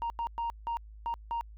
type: tone bursts at uneven times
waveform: sine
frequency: 932.3 Hz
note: A#5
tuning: in tune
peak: -28 dBFS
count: 6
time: 0.02-0.1 / 0.19-0.27 / 0.38-0.5 / 0.67-0.77 / 1.06-1.14 / 1.31-1.41 s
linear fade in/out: 0 ms
effects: tanh soft clip ceiling -28 dBFS + added 53 Hz sine -46 dBFS peak until 1.57 s